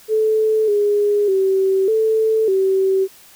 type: tone with pitch steps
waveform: sine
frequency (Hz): 435.9 / 412.1 / 384 / 440.5 / 383.5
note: A4 / G#4 / G4 / A4 / G4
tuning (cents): -16 / -13 / -36 / +2 / -38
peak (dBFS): -13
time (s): 0.08-3.08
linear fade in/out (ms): 50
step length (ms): 600
effects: white hiss -46 dBFS RMS until 3.35 s